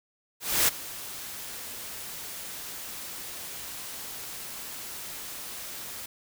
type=noise with ADSR envelope; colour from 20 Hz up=white; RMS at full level=-21 dBFS; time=0.4-6.06 s; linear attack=280 ms; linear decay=15 ms; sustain=-18 dB; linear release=5 ms; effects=none